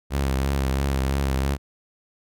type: tone with vibrato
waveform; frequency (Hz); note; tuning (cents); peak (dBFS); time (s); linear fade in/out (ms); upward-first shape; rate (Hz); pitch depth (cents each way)
sawtooth; 67.8; C#2; -38; -17; 0.1-1.58; 50; triangle; 3; 53
effects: none